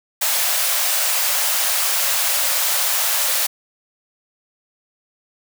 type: high-pass noise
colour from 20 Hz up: white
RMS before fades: -19 dBFS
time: 0.21-3.47 s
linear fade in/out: 10 ms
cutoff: 510 Hz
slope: 96 dB/octave
effects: none